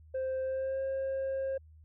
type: tone with pitch glide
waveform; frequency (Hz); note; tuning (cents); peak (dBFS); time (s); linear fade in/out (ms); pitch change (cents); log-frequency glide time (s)
sine; 523.3 to 535.8; C5 to C5; 0 to +41; -28; 0.14-1.58; 10; +41; 0.43-0.81
effects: tanh soft clip ceiling -30 dBFS + added 78 Hz sine -53 dBFS peak until 1.84 s